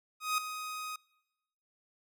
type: tone with ADSR envelope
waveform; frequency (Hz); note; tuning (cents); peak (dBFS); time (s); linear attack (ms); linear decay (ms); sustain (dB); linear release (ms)
sawtooth; 1253; D#6; +12; -23; 0.2-0.96; 180; 3; -11; 4
effects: noise-tail reverb RT60 1.0 s tail -25 dB re dry